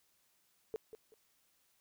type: tone with echo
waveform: sine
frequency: 440 Hz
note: A4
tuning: in tune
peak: -35 dBFS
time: 0.74-0.76 s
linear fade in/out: 0 ms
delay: 190 ms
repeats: 2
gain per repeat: -11 dB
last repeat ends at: 1.14 s
effects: white hiss -74 dBFS RMS until 1.8 s